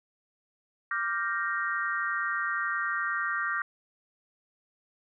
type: chord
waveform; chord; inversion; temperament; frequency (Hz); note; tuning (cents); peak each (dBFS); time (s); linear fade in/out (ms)
sine; G minor seventh; second; equal; 1174.7 / 1396.9 / 1568 / 1864.7; D6 / F6 / G6 / Bb6; 0 / 0 / 0 / 0; -33; 0.91-3.62; 2
effects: none